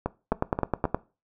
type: two click trains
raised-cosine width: 1 ms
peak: -12 / -9 dBFS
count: 4 / 7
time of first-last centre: 0.06-0.854 / 0.32-0.946 s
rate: 3.78 / 9.59 Hz
effects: noise-tail reverb RT60 0.3 s tail -19 dB re dry